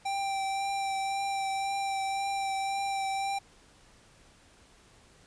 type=tone with vibrato; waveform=square; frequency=784 Hz; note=G5; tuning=in tune; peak=-30 dBFS; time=0.05-3.39 s; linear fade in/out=10 ms; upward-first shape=triangle; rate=1.9 Hz; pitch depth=18 cents each way; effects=pink hiss -59 dBFS RMS until 5.26 s + resampled to 22050 Hz